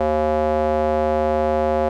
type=tone with band-pass filter; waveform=square; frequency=76.8 Hz; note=D#2; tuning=22 cents flat; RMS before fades=-19 dBFS; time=0-1.89 s; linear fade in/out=5 ms; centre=610 Hz; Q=2.9; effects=none